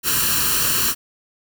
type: noise with comb filter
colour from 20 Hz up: white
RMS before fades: -19 dBFS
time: 0.03-0.95 s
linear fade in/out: 50 ms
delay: 0.7 ms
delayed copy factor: +0.75
effects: none